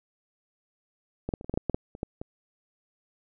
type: clicks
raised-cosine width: 2 ms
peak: -17 / -14 / -27 / -28 / -19 / -16 / -12 / -12 / -12 / -28 / -16 / -22 dBFS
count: 12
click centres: 1.29 / 1.338 / 1.411 / 1.445 / 1.496 / 1.54 / 1.575 / 1.697 / 1.745 / 1.951 / 2.031 / 2.215 s
effects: none